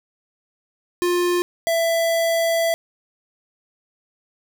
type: tone pair in turn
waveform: square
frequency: 353.1 / 665 Hz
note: F4 / E5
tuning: +19 / +15 cents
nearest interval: major seventh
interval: 1096 cents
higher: second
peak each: -18 dBFS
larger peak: neither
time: 1.02-1.42 / 1.67-2.74 s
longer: second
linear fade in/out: 0 ms
effects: none